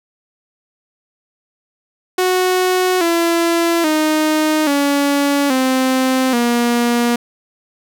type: tone with pitch steps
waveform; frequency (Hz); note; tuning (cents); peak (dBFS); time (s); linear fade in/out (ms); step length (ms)
sawtooth; 367.8 / 337.3 / 309.3 / 283.6 / 260.1 / 238.5; F#4 / E4 / D#4 / C#4 / C4 / A#3; -10 / +40 / -10 / +40 / -10 / +40; -9; 2.18-7.16; 5; 830
effects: none